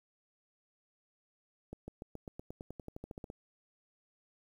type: accelerating click train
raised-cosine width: 2 ms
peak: -30 dBFS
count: 17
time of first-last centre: 1.73-3.301 s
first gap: 150 ms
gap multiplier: 0.94
effects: 10-bit